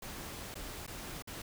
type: noise with dropouts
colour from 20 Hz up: pink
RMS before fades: -44 dBFS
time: 0.02-1.42 s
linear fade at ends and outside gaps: 5 ms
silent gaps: 0.543-0.554 / 0.866-0.876 / 1.223-1.273 s
effects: none

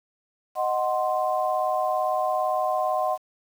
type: chord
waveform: sine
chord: C diminished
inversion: first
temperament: equal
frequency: 622.3 / 740 / 1046.5 Hz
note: Eb5 / Gb5 / C6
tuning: 0 / 0 / 0 cents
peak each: -26 / -25 / -28 dBFS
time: 0.55-3.18 s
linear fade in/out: 50 ms
effects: 8-bit

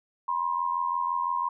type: tone pair together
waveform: sine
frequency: 969 / 1054.9 Hz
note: B5 / C6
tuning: -33 / +14 cents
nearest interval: minor second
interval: 147 cents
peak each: -28 dBFS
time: 0.28-1.49 s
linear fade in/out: 5 ms
effects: none

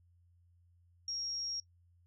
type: tone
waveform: sine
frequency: 5588 Hz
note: F8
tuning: in tune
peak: -36 dBFS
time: 1.08-1.6 s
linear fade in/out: 2 ms
effects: noise-tail reverb RT60 0.1 s tail -20 dB re dry + added 87 Hz sine -64 dBFS peak until 2.06 s

